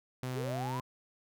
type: tone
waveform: sawtooth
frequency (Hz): 127.8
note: C3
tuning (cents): -40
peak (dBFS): -31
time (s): 0.23-0.8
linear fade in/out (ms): 0
type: linear sweep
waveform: sine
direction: up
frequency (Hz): 357.9 to 1046.5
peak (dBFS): -37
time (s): 0.34-0.81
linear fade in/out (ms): 20
effects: none